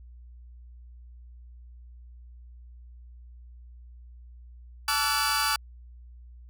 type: tone cluster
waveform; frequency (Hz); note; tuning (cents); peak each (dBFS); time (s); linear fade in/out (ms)
sawtooth; 872 / 1147 / 1344 / 1474 / 4716; A5 / D6 / E6 / F#6 / D8; -16 / -41 / +33 / -7 / +6; -27; 4.88-5.56; 2
effects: added 60 Hz sine -45 dBFS peak until 6.49 s